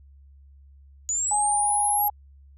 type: linear sweep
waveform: sine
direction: up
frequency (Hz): 6840 to 11710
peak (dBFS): -23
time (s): 1.09-2.08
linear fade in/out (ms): 0
type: tone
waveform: sine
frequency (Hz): 830.6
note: G#5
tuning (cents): 0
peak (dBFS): -22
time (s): 1.31-2.1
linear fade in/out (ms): 5
effects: added 69 Hz sine -48 dBFS peak until 2.57 s